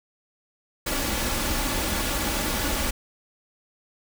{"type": "noise with comb filter", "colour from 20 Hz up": "pink", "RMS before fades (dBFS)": -26, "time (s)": [0.86, 2.91], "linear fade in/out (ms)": 10, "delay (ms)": 3.5, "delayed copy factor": 0.5, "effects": []}